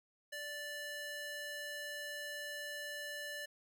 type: tone with high-pass filter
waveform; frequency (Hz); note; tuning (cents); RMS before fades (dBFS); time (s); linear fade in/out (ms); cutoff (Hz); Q
square; 586; D5; -4; -44; 0.32-3.46; 10; 1200; 1.8
effects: none